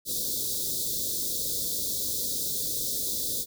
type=band-stop noise; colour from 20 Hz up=white; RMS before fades=-30 dBFS; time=0.05-3.46 s; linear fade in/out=50 ms; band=570 to 3500 Hz; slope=96 dB/octave; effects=none